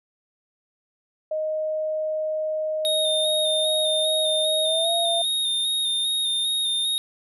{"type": "tone with pitch glide", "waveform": "sine", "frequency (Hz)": [622.3, 678.6], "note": ["D#5", "F5"], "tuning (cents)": [0, -50], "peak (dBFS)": -23, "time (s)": [1.31, 5.22], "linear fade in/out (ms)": 5, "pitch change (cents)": 150, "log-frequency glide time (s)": [4.62, 4.93]}
{"type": "tone with vibrato", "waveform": "square", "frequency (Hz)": 3685, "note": "A#7", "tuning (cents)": -21, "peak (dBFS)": -22, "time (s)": [2.85, 6.98], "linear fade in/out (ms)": 0, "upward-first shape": "square", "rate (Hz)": 2.5, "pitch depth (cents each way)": 25}
{"effects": []}